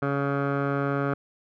15% pulse tone with low-pass filter, 140.2 Hz, C#3, 20 cents sharp, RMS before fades -26 dBFS, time 0.02-1.14 s, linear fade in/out 5 ms, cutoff 1300 Hz, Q 2.2, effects none

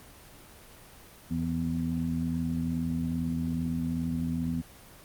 harmonic tone, 82.41 Hz, E2, in tune, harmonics 1 / 2 / 3, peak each -36 / -31 / -30 dBFS, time 1.3-4.62 s, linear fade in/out 20 ms, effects pink hiss -51 dBFS RMS until 5.04 s + Opus 24 kbps

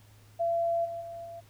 sine tone with level steps, 677 Hz, E5, 46 cents sharp, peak -25 / -34 / -38 / -40 dBFS, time 0.39-1.41 s, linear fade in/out 20 ms, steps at 0.84 / 1 / 1.24 s, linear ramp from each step 20 ms, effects added 105 Hz sine -55 dBFS peak until 1.49 s + pink hiss -61 dBFS RMS until 1.49 s

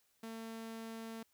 sawtooth tone, 225 Hz, A3, 39 cents sharp, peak -40 dBFS, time 0.23-1.23 s, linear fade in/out 5 ms, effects white hiss -75 dBFS RMS until 1.33 s

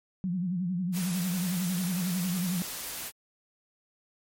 sine tone with vibrato, 180 Hz, F#3, 47 cents flat, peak -27 dBFS, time 0.24-2.62 s, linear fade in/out 0 ms, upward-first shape sine, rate 11 Hz, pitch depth 100 cents each way
white noise, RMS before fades -37 dBFS, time 0.92-3.12 s, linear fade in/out 50 ms
effects MP3 64 kbps

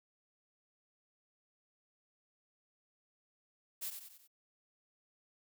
blue noise with echo, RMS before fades -40 dBFS, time 3.81-3.91 s, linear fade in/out 20 ms, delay 92 ms, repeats 4, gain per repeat -6 dB, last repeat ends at 4.278 s, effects none

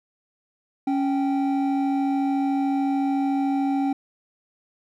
triangle tone pair together, 277.2 / 777.9 Hz, C#4 / G5, 0 / -14 cents, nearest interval octave + tritone, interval 1786 cents, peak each -19 / -26 dBFS, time 0.87-3.93 s, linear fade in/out 5 ms, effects none

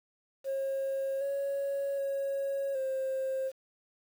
sine tone with pitch steps, 541 / 556 / 551 / 530 Hz, C#5 / C#5 / C#5 / C5, -42 / +5 / -11 / +22 cents, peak -28 dBFS, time 0.44-3.52 s, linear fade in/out 50 ms, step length 770 ms, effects tanh soft clip ceiling -28 dBFS + 9-bit

